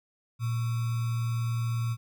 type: tone with sample-and-hold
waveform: sine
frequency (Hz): 116.3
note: A#2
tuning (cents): -4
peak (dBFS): -26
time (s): 0.39-1.97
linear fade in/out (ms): 50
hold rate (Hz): 1225
effects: none